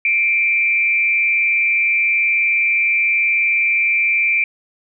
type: tone with frequency modulation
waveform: sine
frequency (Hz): 2353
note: D7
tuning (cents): +3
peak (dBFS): -13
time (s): 0.05-4.44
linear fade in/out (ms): 2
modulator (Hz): 185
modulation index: 0.46
effects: none